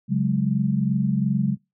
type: chord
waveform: sine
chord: C# suspended fourth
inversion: none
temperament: equal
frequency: 138.59 / 185 / 207.7 Hz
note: C#3 / F#3 / G#3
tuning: 0 / 0 / 0 cents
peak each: -23 dBFS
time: 0.08-1.57 s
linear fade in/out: 50 ms
effects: noise-tail reverb RT60 0.2 s tail -22 dB re dry